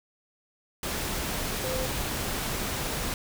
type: tone in noise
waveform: sine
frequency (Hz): 516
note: C5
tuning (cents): -24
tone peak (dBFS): -31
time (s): 1.64-1.86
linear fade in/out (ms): 2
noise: pink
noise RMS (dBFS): -31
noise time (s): 0.83-3.14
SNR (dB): -3
effects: none